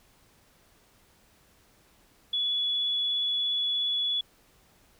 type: tone with vibrato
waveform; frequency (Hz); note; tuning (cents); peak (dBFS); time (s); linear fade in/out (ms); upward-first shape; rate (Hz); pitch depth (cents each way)
sine; 3408; G#7; +44; -25; 2.33-4.21; 5; triangle; 17; 14
effects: pink hiss -62 dBFS RMS until 4.99 s